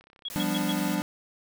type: click train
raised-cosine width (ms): 0.3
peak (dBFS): -39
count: 21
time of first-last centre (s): 0.01-0.616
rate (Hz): 33
type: tone bursts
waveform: sine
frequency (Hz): 3322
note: G#7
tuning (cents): 0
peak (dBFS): -30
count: 4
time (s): 0.25-0.724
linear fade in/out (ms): 5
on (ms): 36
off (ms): 110
type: noise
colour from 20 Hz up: white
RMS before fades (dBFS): -40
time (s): 0.3-0.95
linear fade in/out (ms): 0
type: chord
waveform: square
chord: G dominant seventh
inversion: third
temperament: equal with one note detuned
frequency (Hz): 174.61 / 198.5 / 246.9 / 293.7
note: F3 / G3 / B3 / D4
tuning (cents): 0 / +22 / 0 / 0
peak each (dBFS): -33 / -31 / -35 / -31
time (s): 0.36-1.02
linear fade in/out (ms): 0
effects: none